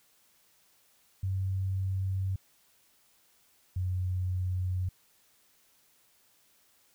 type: tone pair in turn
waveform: sine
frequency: 95.3 / 91.66 Hz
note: G2 / F#2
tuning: -48 / -16 cents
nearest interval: minor second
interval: 68 cents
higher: first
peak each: -28 dBFS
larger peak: neither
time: 1.23-2.36 / 3.76-4.89 s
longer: neither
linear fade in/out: 5 ms
effects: white hiss -66 dBFS RMS until 6.94 s